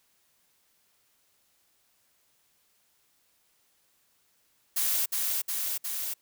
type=noise with echo; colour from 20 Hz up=blue; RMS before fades=-27 dBFS; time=4.76-5.06 s; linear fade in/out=10 ms; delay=360 ms; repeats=3; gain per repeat=-2 dB; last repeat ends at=6.14 s; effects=white hiss -69 dBFS RMS until 6.21 s